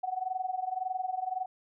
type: tone with amplitude modulation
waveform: sine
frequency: 746 Hz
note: F#5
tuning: 14 cents sharp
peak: -27 dBFS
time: 0.03-1.46 s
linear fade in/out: 10 ms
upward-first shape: sine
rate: 21.8 Hz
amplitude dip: 85%
effects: none